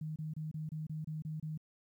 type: tone bursts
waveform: sine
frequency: 155.56 Hz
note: D#3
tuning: in tune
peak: -37 dBFS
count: 9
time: 0.01-1.576 s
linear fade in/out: 5 ms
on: 150 ms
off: 27 ms
effects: 12-bit